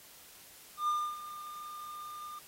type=tone with ADSR envelope; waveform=triangle; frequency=1205 Hz; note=D6; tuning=44 cents sharp; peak=-25 dBFS; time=0.77-2.39 s; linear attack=110 ms; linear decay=280 ms; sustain=-15 dB; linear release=4 ms; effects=white hiss -55 dBFS RMS until 2.47 s + AAC 48 kbps